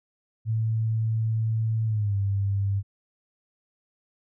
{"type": "tone with pitch glide", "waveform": "sine", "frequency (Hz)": [111.4, 99.25], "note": ["A2", "G2"], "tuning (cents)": [22, 22], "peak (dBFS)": -22, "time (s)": [0.45, 2.83], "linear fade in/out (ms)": 50, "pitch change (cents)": -200, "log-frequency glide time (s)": [1.86, 2.16], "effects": []}